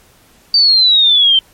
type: exponential sweep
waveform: sine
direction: down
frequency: 4646 to 3097 Hz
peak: -6 dBFS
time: 0.54-1.39 s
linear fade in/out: 2 ms
effects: pink hiss -48 dBFS RMS until 1.53 s + MP3 64 kbps